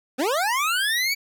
25% pulse linear sweep, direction up, 233.1 to 2300 Hz, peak -17 dBFS, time 0.18-1.15 s, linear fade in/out 20 ms, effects none

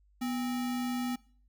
sine tone with sample-and-hold, 246.2 Hz, B3, 5 cents flat, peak -30 dBFS, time 0.21-1.16 s, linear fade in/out 10 ms, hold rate 1050 Hz, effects noise-tail reverb RT60 0.5 s tail -22 dB re dry + added 50 Hz sine -62 dBFS peak until 1.48 s

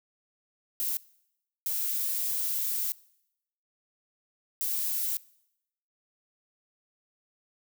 violet noise bursts at uneven times, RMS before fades -30 dBFS, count 3, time 0.8-0.97 / 1.66-2.92 / 4.61-5.17 s, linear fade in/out 0 ms, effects noise-tail reverb RT60 0.8 s tail -22 dB re dry

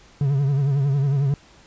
triangle tone with vibrato, 139.2 Hz, C#3, 8 cents sharp, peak -15 dBFS, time 0.21-1.34 s, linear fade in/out 2 ms, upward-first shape triangle, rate 11 Hz, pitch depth 96 cents each way, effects pink hiss -51 dBFS RMS until 1.66 s + resampled to 16000 Hz

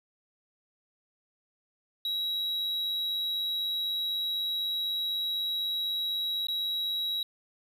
triangle tone with dropouts, 3868 Hz, B7, 37 cents flat, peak -27 dBFS, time 2.05-7.23 s, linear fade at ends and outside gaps 2 ms, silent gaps 6.47-6.484 s, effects none

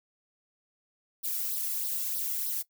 violet noise with flanger, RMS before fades -32 dBFS, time 1.23-2.63 s, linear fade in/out 20 ms, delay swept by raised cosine 0.2 to 1.5 ms, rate 3.2 Hz, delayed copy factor +1, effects noise-tail reverb RT60 0.1 s tail -18 dB re dry

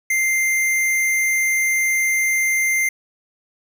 square tone, 2093 Hz, C7, in tune, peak -17 dBFS, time 0.1-2.89 s, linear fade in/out 5 ms, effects none

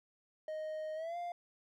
triangle tone with pitch glide, 622.3 to 698.5 Hz, D#5 to F5, 0 to 0 cents, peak -36 dBFS, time 0.48-1.32 s, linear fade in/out 2 ms, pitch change +200 cents, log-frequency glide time 0.95-1.17 s, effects none

